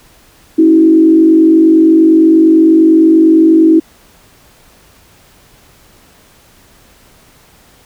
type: tone with frequency modulation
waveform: sine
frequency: 322.8 Hz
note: E4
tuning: 36 cents flat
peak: -3 dBFS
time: 0.58-3.8 s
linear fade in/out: 10 ms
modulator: 48.7 Hz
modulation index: 0.6
effects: pink hiss -45 dBFS RMS until 7.85 s